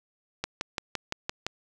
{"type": "click train", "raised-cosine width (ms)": 0.2, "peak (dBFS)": -12, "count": 7, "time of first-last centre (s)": [0.44, 1.466], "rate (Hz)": 5.85, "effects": []}